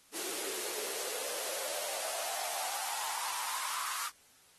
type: noise with high-pass filter sweep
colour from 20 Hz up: white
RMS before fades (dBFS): -37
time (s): 0.12-4.11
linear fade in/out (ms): 50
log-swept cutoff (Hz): 340 to 1200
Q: 5.9
effects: white hiss -63 dBFS RMS until 4.58 s + AAC 32 kbps